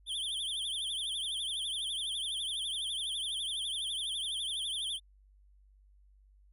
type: tone with vibrato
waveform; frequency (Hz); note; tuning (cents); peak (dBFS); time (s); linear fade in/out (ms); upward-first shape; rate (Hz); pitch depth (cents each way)
square; 3322; G#7; 0; -34; 0.06-5; 50; triangle; 12; 170
effects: added 49 Hz sine -59 dBFS peak until 6.52 s + resampled to 32000 Hz